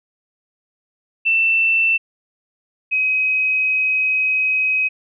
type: tone pair in turn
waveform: sine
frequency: 2673 / 2532 Hz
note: E7 / D#7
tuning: +23 / +30 cents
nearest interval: minor second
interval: 93 cents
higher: first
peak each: -13 / -15 dBFS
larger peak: first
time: 1.25-1.98 / 2.91-4.89 s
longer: second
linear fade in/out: 20 ms
effects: none